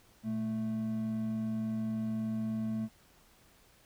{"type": "tone pair together", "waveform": "triangle", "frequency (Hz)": [116.54, 220], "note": ["A#2", "A3"], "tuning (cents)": [0, 0], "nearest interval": "major seventh", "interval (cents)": 1100, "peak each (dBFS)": [-39, -30], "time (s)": [0.23, 2.89], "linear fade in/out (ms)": 50, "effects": ["pink hiss -63 dBFS RMS until 3.85 s"]}